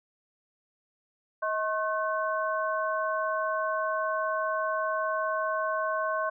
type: tone cluster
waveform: sine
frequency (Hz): 635 / 1080 / 1519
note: D#5 / C#6 / F#6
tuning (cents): +35 / -45 / +45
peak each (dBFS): -30 / -30 / -33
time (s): 1.42-6.3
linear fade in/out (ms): 10
effects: none